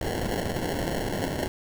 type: noise with sample-and-hold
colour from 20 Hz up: blue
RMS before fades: -29 dBFS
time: 0.01-1.48 s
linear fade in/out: 2 ms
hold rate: 1225 Hz
effects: none